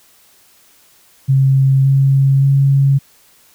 sine tone with pitch steps, 134.7 / 136.27 / 137.85 Hz, C#3 / C#3 / C#3, -49 / -29 / -9 cents, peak -8 dBFS, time 1.28-2.99 s, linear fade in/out 20 ms, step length 570 ms, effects white hiss -50 dBFS RMS until 3.54 s

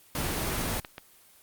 pink noise, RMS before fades -30 dBFS, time 0.15-0.8 s, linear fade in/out 2 ms
click train, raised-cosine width 0.3 ms, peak -21 dBFS, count 5, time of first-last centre 0.45-0.981 s, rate 7.53 Hz
effects white hiss -57 dBFS RMS until 1.42 s + Opus 24 kbps

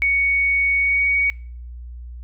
sine tone with pitch glide, 2230 to 2244 Hz, C#7 to C#7, +10 to +21 cents, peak -15 dBFS, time 0.02-1.3 s, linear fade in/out 0 ms, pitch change +11 cents, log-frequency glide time 0.8-1.01 s, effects noise-tail reverb RT60 0.5 s tail -24 dB re dry + added 60 Hz sine -32 dBFS peak until 2.23 s

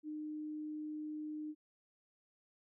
sine tone, 304.8 Hz, D#4, 36 cents flat, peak -40 dBFS, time 0.03-1.55 s, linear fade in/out 50 ms, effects none

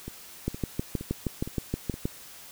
two click trains, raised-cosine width 3 ms, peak -23 / -14 dBFS, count 5 / 11, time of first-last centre 0.08-1.94 / 0.48-2.055 s, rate 2.15 / 6.35 Hz, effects white hiss -47 dBFS RMS until 2.51 s

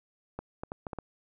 clicks, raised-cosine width 1 ms, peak -22 dBFS, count 6, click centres 0.39 / 0.635 / 0.719 / 0.868 / 0.932 / 0.987 s, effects none

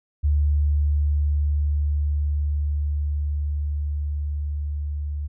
sine tone with level ramp, 73.42 Hz, D2, in tune, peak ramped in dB -16 to -25 dBFS, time 0.23-5.28 s, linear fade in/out 20 ms, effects none

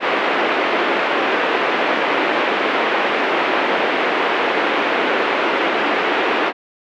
pink band-pass noise, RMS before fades -18 dBFS, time 0-6.53 s, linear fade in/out 50 ms, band 310 to 2800 Hz, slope 24 dB/octave, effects none

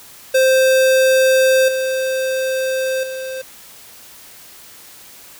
square tone with level steps, 523.3 Hz, C5, in tune, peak -11 / -18 / -25 dBFS, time 0.34-3.42 s, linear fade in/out 10 ms, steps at 1.68 / 3.03 s, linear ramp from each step 5 ms, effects white hiss -41 dBFS RMS until 5.39 s

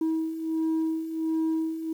sine beating tone pair, 320 / 321.4 Hz, D#4 / E4, +49 / -44 cents, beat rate 1.4 Hz, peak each -29 / -24 dBFS, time 0.01-1.93 s, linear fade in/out 5 ms, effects tanh soft clip ceiling -22 dBFS + 9-bit

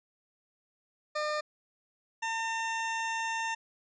20% pulse tone pair in turn, 604 / 905 Hz, D5 / A5, +48 / +48 cents, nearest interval perfect fifth, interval 700 cents, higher second, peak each -25 / -26 dBFS, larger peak first, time 1.15-1.41 / 2.22-3.55 s, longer second, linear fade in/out 10 ms, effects resampled to 16000 Hz

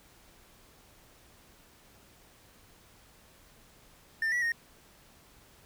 triangle tone with pitch steps, 1797 / 1941 / 1856 Hz, A6 / B6 / A#6, +36 / -31 / -8 cents, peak -25 dBFS, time 4.22-4.52 s, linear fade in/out 2 ms, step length 100 ms, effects pink hiss -59 dBFS RMS until 5.65 s

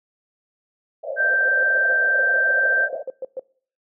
white band-pass noise, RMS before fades -30 dBFS, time 1.03-3.03 s, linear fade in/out 10 ms, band 500 to 680 Hz, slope 96 dB/octave
sine tone, 1568 Hz, G6, in tune, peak -16 dBFS, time 1.16-2.89 s, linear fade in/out 50 ms
sine tone bursts, 523.3 Hz, C5, in tune, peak -25 dBFS, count 15, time 1.31-3.395 s, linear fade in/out 2 ms, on 27 ms, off 120 ms
effects noise-tail reverb RT60 0.5 s tail -23 dB re dry

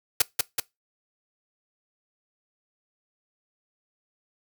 white noise with echo, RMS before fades -18 dBFS, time 0.2-0.22 s, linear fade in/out 5 ms, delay 190 ms, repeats 2, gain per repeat -3 dB, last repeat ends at 0.6 s, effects noise-tail reverb RT60 0.2 s tail -22 dB re dry

